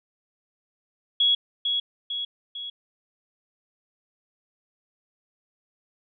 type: tone with echo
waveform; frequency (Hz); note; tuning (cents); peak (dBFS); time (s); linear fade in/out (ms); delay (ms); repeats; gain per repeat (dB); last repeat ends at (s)
sine; 3340; G#7; +9; -17; 1.2-1.35; 5; 450; 3; -5; 2.7
effects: none